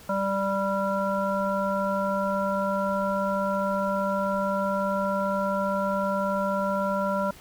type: harmonic tone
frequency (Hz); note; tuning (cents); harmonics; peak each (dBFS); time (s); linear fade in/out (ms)
196; G3; 0; 1 / 3 / 5 / 7; -29 / -27 / -30 / -31; 0.09-7.31; 5
effects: pink hiss -49 dBFS RMS until 7.4 s